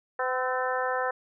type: harmonic tone with a mistuned harmonic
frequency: 255 Hz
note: C4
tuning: 44 cents flat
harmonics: 2 / 3 / 4 / 5 / 6 / 7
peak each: -30 / -32 / -33 / -34 / -35 / -35 dBFS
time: 0.19-1.11 s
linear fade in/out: 5 ms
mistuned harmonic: 5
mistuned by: +43 cents
effects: none